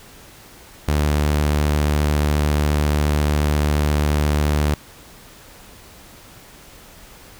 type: tone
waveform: sawtooth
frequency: 74.3 Hz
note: D2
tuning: 21 cents sharp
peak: -12 dBFS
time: 0.88-4.74 s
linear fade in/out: 0 ms
effects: pink hiss -44 dBFS RMS until 7.39 s